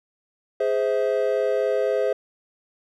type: chord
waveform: triangle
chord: Ab augmented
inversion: none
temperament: just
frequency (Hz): 415.3 / 519.1 / 648.9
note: Ab4 / C5 / E5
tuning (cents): 0 / -14 / -27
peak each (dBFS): -22 / -21 / -24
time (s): 0.6-2.13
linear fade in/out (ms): 5
effects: none